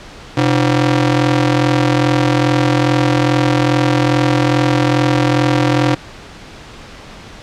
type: ring-modulated tone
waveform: sawtooth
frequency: 212.6 Hz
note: G#3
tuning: 41 cents sharp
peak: -4 dBFS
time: 0.37-5.95 s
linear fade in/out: 5 ms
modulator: 85.1 Hz
effects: pink hiss -35 dBFS RMS until 7.42 s + low-pass 5000 Hz 12 dB/octave